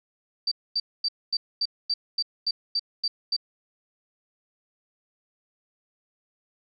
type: tone bursts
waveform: sine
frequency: 4651 Hz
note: D8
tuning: 18 cents flat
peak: -22 dBFS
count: 11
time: 0.47-3.365 s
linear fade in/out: 5 ms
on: 45 ms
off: 240 ms
effects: none